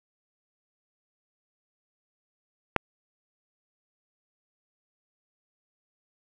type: click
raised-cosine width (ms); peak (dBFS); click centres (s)
0.5; -5; 2.763
effects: none